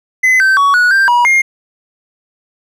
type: tone with pitch steps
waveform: triangle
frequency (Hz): 2030 / 1549 / 1125 / 1464 / 1579 / 964 / 2127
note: B6 / G6 / C#6 / F#6 / G6 / B5 / C7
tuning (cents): +47 / -21 / +25 / -19 / +12 / -42 / +28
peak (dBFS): -5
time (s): 0.23-1.42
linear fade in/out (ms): 10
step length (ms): 170
effects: none